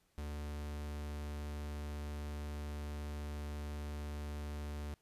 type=tone; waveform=45% pulse; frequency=73.8 Hz; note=D2; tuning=9 cents sharp; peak=-40 dBFS; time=0.18-4.94 s; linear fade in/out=0 ms; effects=pink hiss -75 dBFS RMS until 5.01 s + resampled to 32000 Hz